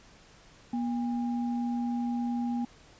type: tone pair together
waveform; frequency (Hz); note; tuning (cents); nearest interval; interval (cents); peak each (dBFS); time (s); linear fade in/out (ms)
sine; 240.5 / 809; B3 / G#5; -46 / -46; octave + major sixth; 2100; -28 / -39; 0.73-2.65; 5
effects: pink hiss -56 dBFS RMS until 2.99 s + resampled to 16000 Hz